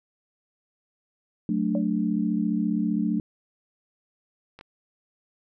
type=chord; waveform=sine; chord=D major; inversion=first; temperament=equal; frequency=185 / 220 / 293.7 Hz; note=F#3 / A3 / D4; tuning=0 / 0 / 0 cents; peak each=-27 / -25 / -28 dBFS; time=1.49-3.2 s; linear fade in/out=2 ms
type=tone with exponential decay; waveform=sine; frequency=570 Hz; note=C#5; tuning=48 cents sharp; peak=-25 dBFS; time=1.75-1.88 s; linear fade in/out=1 ms; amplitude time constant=28 ms
type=clicks; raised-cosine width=0.3 ms; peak=-28 dBFS; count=2; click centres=4.59 / 4.611 s
effects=none